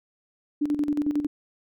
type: tone with tremolo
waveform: sine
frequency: 293.7 Hz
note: D4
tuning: in tune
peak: -20 dBFS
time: 0.61-1.27 s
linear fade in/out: 10 ms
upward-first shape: square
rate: 11 Hz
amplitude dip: 65%
effects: none